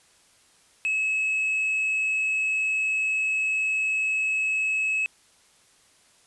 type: tone with hard clipping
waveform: sine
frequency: 2581 Hz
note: E7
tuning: 37 cents flat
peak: -23 dBFS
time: 0.85-5.06 s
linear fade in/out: 0 ms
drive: 2 dB
effects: white hiss -59 dBFS RMS until 6.26 s + resampled to 24000 Hz